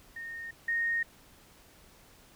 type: tone pair in turn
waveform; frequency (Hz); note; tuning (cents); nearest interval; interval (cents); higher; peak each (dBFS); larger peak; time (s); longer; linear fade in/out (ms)
sine; 1841 / 1853.8; A#6 / A#6; -22 / -10; unison; 12; second; -38 / -27; second; 0.16-0.51 / 0.68-1.03; neither; 5
effects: pink hiss -58 dBFS RMS until 2.35 s